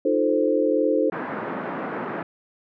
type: chord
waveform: sine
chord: F dominant seventh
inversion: third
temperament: equal with one note detuned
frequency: 307.4 / 349.2 / 440 / 523.3 Hz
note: Eb4 / F4 / A4 / C5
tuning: -21 / 0 / 0 / 0 cents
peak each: -23 / -27 / -23 / -22 dBFS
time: 0.05-1.1 s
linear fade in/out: 5 ms
type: band-pass noise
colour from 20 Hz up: pink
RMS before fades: -30 dBFS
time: 1.12-2.23 s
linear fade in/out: 5 ms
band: 190 to 1700 Hz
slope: 24 dB/octave
effects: none